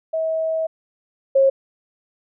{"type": "tone pair in turn", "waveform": "sine", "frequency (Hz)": [643, 540.7], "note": ["E5", "C#5"], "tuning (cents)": [-43, -43], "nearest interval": "minor third", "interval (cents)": 300, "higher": "first", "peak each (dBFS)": [-19, -11], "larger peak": "second", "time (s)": [[0.13, 0.67], [1.35, 1.5]], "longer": "first", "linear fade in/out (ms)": 10, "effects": []}